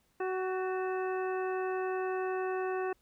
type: harmonic tone with a mistuned harmonic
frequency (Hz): 374.1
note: F#4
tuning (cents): +19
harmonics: 1 / 2 / 3 / 4 / 5 / 7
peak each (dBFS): -32 / -38 / -42 / -44 / -46 / -49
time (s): 0.2-2.93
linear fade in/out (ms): 5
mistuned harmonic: 5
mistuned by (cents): -46
effects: pink hiss -72 dBFS RMS until 3.01 s